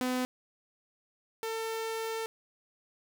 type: tone pair in turn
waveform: sawtooth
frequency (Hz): 252.9 / 448.4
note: B3 / A4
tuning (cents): +41 / +33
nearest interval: minor seventh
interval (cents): 992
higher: second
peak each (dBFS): -25 / -29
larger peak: first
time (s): 0.01-0.25 / 1.43-2.26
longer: second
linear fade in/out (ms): 0
effects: none